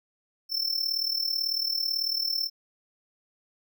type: tone with amplitude modulation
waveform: square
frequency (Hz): 5350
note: E8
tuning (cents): +25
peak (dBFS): -23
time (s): 0.49-2.5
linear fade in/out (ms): 50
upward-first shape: sine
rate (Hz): 38.1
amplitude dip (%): 75
effects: none